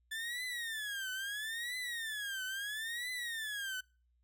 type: tone with vibrato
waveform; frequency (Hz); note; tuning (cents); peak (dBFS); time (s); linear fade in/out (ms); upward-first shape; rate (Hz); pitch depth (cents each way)
30% pulse; 1745; A6; -15; -35; 0.11-3.81; 10; triangle; 0.75; 260
effects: noise-tail reverb RT60 0.4 s tail -26 dB re dry + added 60 Hz sine -70 dBFS peak until 4.23 s